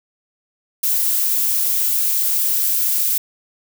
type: noise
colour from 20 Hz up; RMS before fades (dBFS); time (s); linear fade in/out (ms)
violet; -18; 0.83-3.18; 5
effects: none